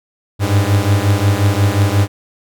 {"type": "beating tone pair", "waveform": "45% pulse", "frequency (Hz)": [98, 103.6], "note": ["G2", "G#2"], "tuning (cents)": [0, -4], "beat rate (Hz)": 5.6, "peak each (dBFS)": -14, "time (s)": [0.39, 2.08], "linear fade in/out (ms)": 50, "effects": []}